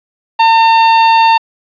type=tone; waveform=45% pulse; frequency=905 Hz; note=A5; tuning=48 cents sharp; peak=-5 dBFS; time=0.39-1.38 s; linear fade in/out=10 ms; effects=resampled to 11025 Hz + 7-bit